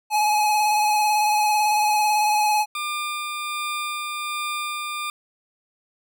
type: tone with vibrato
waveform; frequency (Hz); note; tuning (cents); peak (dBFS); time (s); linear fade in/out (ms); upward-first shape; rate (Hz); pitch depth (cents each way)
square; 846; G#5; +32; -18; 0.1-2.66; 50; square; 18; 17
type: tone with tremolo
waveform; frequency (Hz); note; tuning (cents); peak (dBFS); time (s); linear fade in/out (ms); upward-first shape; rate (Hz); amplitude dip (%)
20% pulse; 1200; D6; +37; -20; 2.75-5.1; 2; sine; 1.3; 25
effects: none